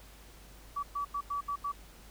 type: tone bursts at uneven times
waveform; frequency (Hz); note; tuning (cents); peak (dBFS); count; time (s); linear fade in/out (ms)
sine; 1146; D6; -43; -31; 6; 0.76-0.83 / 0.95-1.05 / 1.14-1.21 / 1.3-1.41 / 1.48-1.56 / 1.64-1.72; 10
effects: added 50 Hz sine -53 dBFS peak until 2.1 s + pink hiss -56 dBFS RMS until 2.1 s